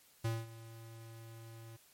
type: tone with ADSR envelope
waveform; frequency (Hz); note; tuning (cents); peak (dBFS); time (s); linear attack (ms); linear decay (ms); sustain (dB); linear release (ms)
square; 113.7; A#2; -43; -32; 0.24-1.77; 11; 210; -18; 14
effects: white hiss -65 dBFS RMS until 1.93 s + MP3 64 kbps